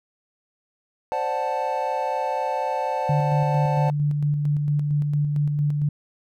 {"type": "chord", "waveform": "triangle", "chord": "D dominant seventh", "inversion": "third", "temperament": "equal", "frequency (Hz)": [523.3, 587.3, 740, 880], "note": ["C5", "D5", "F#5", "A5"], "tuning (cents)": [0, 0, 0, 0], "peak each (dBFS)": [-27, -28, -27, -24], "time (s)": [1.12, 3.9], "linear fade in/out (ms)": 0}
{"type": "tone with tremolo", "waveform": "sine", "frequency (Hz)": 146.83, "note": "D3", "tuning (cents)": 0, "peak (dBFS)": -18, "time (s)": [3.09, 5.89], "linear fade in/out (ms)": 5, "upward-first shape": "square", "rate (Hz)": 4.4, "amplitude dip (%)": 30}
{"effects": []}